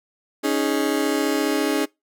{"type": "chord", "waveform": "35% pulse", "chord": "C# suspended second", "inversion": "none", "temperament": "just", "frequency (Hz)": [277.2, 311.8, 415.8], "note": ["C#4", "D#4", "G#4"], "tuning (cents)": [0, 4, 2], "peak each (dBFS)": [-22, -22, -23], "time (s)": [0.43, 1.86], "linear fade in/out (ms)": 20, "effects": ["noise-tail reverb RT60 0.2 s tail -24 dB re dry"]}